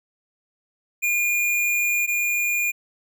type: tone pair in turn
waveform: square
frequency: 2422 / 2422 Hz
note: D#7 / D#7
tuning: -47 / -47 cents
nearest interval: unison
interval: 0 cents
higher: neither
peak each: -20 / -21 dBFS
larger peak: first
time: 1.02-2.07 / 2.07-2.72 s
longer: first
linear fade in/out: 20 ms
effects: none